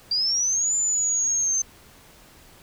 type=linear two-way sweep; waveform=sine; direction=up then down; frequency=4699 to 7120 to 6230 Hz; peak=-20 dBFS; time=0.11-1.62 s; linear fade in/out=5 ms; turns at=0.75 s; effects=pink hiss -51 dBFS RMS until 2.62 s